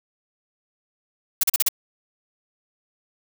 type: noise bursts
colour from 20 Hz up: blue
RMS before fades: -18 dBFS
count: 5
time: 1.41-1.687 s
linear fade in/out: 5 ms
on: 25 ms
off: 38 ms
effects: none